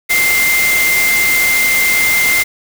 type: tone in noise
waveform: sine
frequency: 2093 Hz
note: C7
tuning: in tune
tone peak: -11 dBFS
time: 0.09-2.44 s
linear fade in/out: 20 ms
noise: white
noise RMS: -17 dBFS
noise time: 0.09-2.44 s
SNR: +3 dB
effects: none